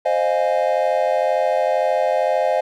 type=chord; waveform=triangle; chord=F minor seventh; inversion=second; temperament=equal with one note detuned; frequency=523.3 / 616.5 / 698.5 / 830.6 Hz; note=C5 / Eb5 / F5 / Ab5; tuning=0 / -16 / 0 / 0 cents; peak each=-19 / -18 / -20 / -23 dBFS; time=0.05-2.61 s; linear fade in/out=10 ms; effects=none